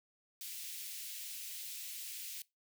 white high-pass noise, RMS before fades -45 dBFS, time 0.41-2.42 s, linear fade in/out 2 ms, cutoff 2300 Hz, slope 24 dB/octave, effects noise-tail reverb RT60 0.2 s tail -21 dB re dry

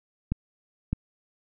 clicks, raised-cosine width 5 ms, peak -13 dBFS, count 2, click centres 0.32 / 0.93 s, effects none

